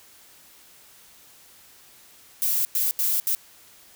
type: noise bursts at uneven times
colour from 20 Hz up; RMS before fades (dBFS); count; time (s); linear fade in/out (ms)
violet; -23; 4; 2.42-2.65 / 2.75-2.91 / 2.99-3.2 / 3.27-3.35; 0
effects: white hiss -52 dBFS RMS until 3.95 s

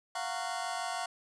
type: chord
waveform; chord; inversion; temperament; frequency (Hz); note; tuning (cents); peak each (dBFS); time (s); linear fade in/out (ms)
sawtooth; Gb major seventh; third; just; 693.7 / 740 / 925 / 1110; F5 / Gb5 / Bb5 / Db6; -12 / 0 / -14 / +2; -34 / -34 / -38 / -37; 0.15-1.06; 5
effects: resampled to 22050 Hz + 10-bit

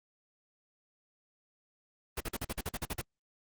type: noise bursts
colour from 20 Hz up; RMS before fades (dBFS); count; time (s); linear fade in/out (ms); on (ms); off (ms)
pink; -35; 11; 2.17-3.015; 5; 35; 46
effects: Opus 32 kbps

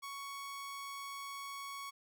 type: tone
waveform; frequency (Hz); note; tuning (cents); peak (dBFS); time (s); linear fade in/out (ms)
sawtooth; 1113; C#6; +7; -39; 0.02-1.91; 20
effects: none

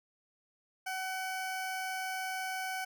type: tone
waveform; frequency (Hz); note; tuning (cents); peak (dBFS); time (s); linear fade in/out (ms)
20% pulse; 754; F#5; +32; -30; 0.86-2.85; 10
effects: none

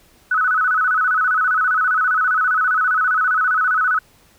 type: tone with vibrato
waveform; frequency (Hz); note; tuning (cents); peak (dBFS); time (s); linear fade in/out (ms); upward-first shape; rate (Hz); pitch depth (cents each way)
sine; 1380; F6; -21; -14; 0.31-3.99; 5; square; 15; 130
effects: pink hiss -53 dBFS RMS until 4.38 s

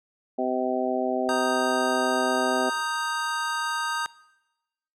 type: harmonic tone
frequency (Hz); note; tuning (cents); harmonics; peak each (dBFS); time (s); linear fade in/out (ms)
127.9; C3; -39; 2 / 3 / 4 / 5 / 6; -29 / -30 / -33 / -28 / -30; 0.38-2.7; 10
type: chord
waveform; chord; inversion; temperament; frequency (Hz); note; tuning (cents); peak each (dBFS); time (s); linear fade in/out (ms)
square; Eb major; second; equal; 932.3 / 1244.5 / 1568; Bb5 / Eb6 / G6; 0 / 0 / 0; -31; 1.29-4.06; 0
effects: noise-tail reverb RT60 1.0 s tail -21 dB re dry + low-pass 10000 Hz 12 dB/octave

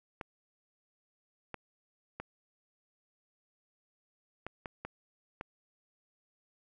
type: clicks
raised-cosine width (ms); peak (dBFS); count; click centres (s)
0.5; -24; 7; 0.212 / 1.543 / 2.2 / 4.466 / 4.658 / 4.85 / 5.411
effects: none

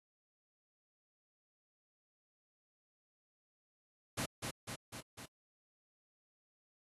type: noise with echo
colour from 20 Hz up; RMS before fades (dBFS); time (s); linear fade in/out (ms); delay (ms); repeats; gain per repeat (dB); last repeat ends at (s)
pink; -38; 4.17-4.26; 10; 250; 4; -3; 5.26
effects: high-pass 80 Hz 12 dB/octave + AAC 32 kbps

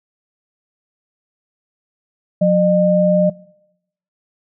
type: tone pair together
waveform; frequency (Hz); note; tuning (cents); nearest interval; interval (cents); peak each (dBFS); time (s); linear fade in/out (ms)
sine; 180.6 / 607.5; F#3 / D#5; -42 / -42; octave + major sixth; 2100; -13; 2.41-3.3; 10
effects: noise-tail reverb RT60 0.8 s tail -22 dB re dry

